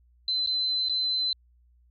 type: tone with dropouts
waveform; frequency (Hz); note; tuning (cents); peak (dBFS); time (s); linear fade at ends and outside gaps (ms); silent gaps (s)
sine; 4053; B7; +44; -24; 0.28-1.33; 2; 0.463-0.472 / 0.887-0.895
effects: added 60 Hz sine -58 dBFS peak until 1.9 s + AAC 48 kbps